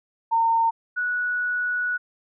sine tone pair in turn, 913 / 1469.5 Hz, A#5 / F#6, -36 / -12 cents, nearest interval minor sixth, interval 824 cents, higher second, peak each -17 / -22 dBFS, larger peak first, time 0.31-0.71 / 0.96-1.98 s, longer second, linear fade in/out 20 ms, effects none

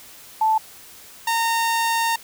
sine / sawtooth tone pair in turn, 877 / 917.9 Hz, A5 / A#5, -6 / -27 cents, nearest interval minor second, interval 79 cents, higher second, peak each -15 dBFS, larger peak neither, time 0.41-0.58 / 1.27-2.16 s, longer second, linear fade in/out 5 ms, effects white hiss -44 dBFS RMS until 2.23 s

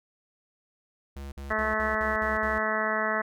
square tone bursts, 69.3 Hz, C#2, in tune, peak -37 dBFS, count 7, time 1.16-2.586 s, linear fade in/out 5 ms, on 160 ms, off 51 ms
harmonic tone, 216.8 Hz, A3, 25 cents flat, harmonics 1 / 2 / 3 / 4 / 5 / 6 / 7 / 8 / 9, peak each -36 / -36 / -31 / -37 / -33 / -33 / -35 / -32 / -33 dBFS, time 1.5-3.22 s, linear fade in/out 10 ms
effects none

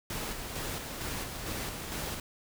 pink noise with tremolo, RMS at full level -36 dBFS, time 0.1-2.2 s, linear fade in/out 2 ms, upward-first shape square, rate 2.2 Hz, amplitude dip 35%, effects none

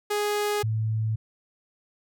sawtooth / sine tone pair in turn, 415.3 / 110 Hz, G#4 / A2, 0 / 0 cents, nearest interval octave + major seventh, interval 2300 cents, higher first, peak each -20 / -23 dBFS, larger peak first, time 0.1-0.63 / 0.63-1.16 s, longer neither, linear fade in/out 10 ms, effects none

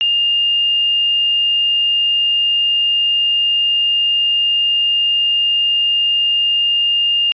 sine tone with quantisation, 2818 Hz, F7, 15 cents sharp, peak -12 dBFS, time 0.01-7.32 s, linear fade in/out 0 ms, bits 6, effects resampled to 11025 Hz

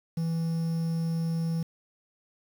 triangle tone with quantisation, 164.81 Hz, E3, in tune, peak -24 dBFS, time 0.17-1.63 s, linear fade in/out 5 ms, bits 8, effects none

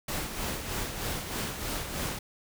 pink noise with tremolo, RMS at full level -32 dBFS, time 0.08-2.19 s, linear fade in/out 5 ms, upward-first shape sine, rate 3.2 Hz, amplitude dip 50%, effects none

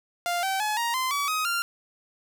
sawtooth tone with pitch steps, 698.5 / 770.6 / 850.1 / 937.8 / 1034.5 / 1141.3 / 1259 / 1389 Hz, F5 / G5 / G#5 / A#5 / C6 / D6 / D#6 / F6, 0 / -30 / +40 / +10 / -20 / -50 / +20 / -10 cents, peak -21 dBFS, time 0.26-1.62 s, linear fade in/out 0 ms, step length 170 ms, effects none

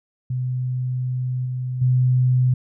sine tone with level steps, 126.8 Hz, B2, 46 cents sharp, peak -21 / -23 / -14 dBFS, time 0.3-2.54 s, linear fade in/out 5 ms, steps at 1.45 / 1.81 s, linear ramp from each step 10 ms, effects none

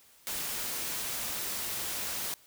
white noise, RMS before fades -35 dBFS, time 0.27-2.34 s, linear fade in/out 0 ms, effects white hiss -60 dBFS RMS until 2.46 s

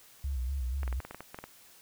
sine tone with vibrato, 65.41 Hz, C2, in tune, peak -30 dBFS, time 0.24-1 s, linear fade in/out 5 ms, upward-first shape square, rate 4.1 Hz, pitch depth 93 cents each way
clicks, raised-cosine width 0.5 ms, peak -26 dBFS, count 11, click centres 0.832 / 0.878 / 0.927 / 1.003 / 1.05 / 1.11 / 1.146 / 1.206 / 1.345 / 1.388 / 1.44 s
effects white hiss -57 dBFS RMS until 1.81 s

